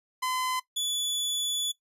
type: tone pair in turn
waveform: sawtooth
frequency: 1021 / 3444 Hz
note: C6 / A7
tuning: -43 / -38 cents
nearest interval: octave + major sixth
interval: 2105 cents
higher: second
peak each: -24 dBFS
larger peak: neither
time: 0.22-0.6 / 0.76-1.72 s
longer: second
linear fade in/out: 10 ms
effects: noise-tail reverb RT60 0.1 s tail -17 dB re dry + resampled to 32000 Hz